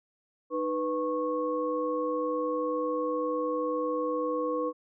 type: tone cluster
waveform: sine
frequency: 307 / 494 / 1098 Hz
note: D#4 / B4 / C#6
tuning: -23 / 0 / -17 cents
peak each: -33 / -29 / -34 dBFS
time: 0.5-4.73 s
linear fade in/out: 50 ms
effects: none